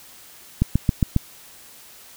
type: click train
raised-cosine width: 5 ms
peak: -4 dBFS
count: 5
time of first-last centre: 0.62-1.163 s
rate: 7.36 Hz
effects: white hiss -46 dBFS RMS until 2.16 s